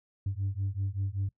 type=beating tone pair; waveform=sine; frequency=95.4 / 100.6 Hz; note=G2 / G2; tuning=-47 / +45 cents; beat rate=5.2 Hz; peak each=-31 / -31 dBFS; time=0.26-1.29 s; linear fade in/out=5 ms; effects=noise-tail reverb RT60 0.1 s tail -22 dB re dry + tanh soft clip ceiling -25 dBFS